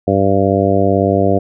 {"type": "harmonic tone", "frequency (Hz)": 98, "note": "G2", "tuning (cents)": 0, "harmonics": [1, 2, 3, 4, 5, 6, 7], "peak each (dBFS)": [-18, -18, -18, -18, -18, -18, -18], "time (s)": [0.07, 1.39], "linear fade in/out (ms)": 10, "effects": []}